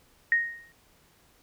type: tone with exponential decay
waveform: sine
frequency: 1864.7 Hz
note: A#6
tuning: in tune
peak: -17 dBFS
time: 0.32-0.72 s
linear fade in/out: 1 ms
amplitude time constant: 85 ms
effects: pink hiss -62 dBFS RMS until 1.42 s